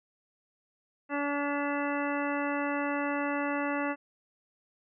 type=harmonic tone with a mistuned harmonic; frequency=286.5 Hz; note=D4; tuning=43 cents flat; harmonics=1 / 2 / 3 / 4 / 5 / 6 / 7 / 9; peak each=-32 / -35 / -37 / -38 / -39 / -40 / -40 / -42 dBFS; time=1.09-3.96 s; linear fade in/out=50 ms; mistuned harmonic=9; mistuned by=+51 cents; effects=none